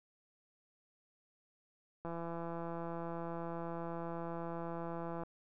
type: click train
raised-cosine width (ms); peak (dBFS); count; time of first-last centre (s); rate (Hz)
1; -29; 536; 2.05-5.235; 168
effects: none